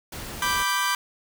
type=noise; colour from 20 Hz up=pink; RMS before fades=-36 dBFS; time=0.12-0.63 s; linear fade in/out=5 ms
type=chord; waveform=sawtooth; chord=G major; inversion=first; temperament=equal; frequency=987.8 / 1174.7 / 1568 Hz; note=B5 / D6 / G6; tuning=0 / 0 / 0 cents; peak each=-23 dBFS; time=0.42-0.95 s; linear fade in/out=2 ms
effects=none